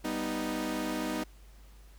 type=chord; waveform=sawtooth; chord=G augmented; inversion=none; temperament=equal; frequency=196 / 246.9 / 311.1 Hz; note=G3 / B3 / D#4; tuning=0 / 0 / 0 cents; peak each=-35 / -32 / -30 dBFS; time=0.04-1.24 s; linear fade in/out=10 ms; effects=added 50 Hz sine -51 dBFS peak until 1.98 s + pink hiss -62 dBFS RMS until 1.98 s

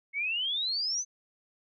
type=exponential sweep; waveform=sine; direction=up; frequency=2167 to 6272 Hz; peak=-28 dBFS; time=0.13-1.05 s; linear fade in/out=50 ms; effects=none

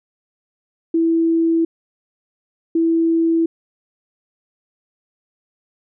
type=tone pair in turn; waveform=sine; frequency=329.6 / 329.6 Hz; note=E4 / E4; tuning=0 / 0 cents; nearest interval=unison; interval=0 cents; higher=neither; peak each=-13 dBFS; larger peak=neither; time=0.94-1.65 / 2.75-3.46 s; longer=neither; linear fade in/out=5 ms; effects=none

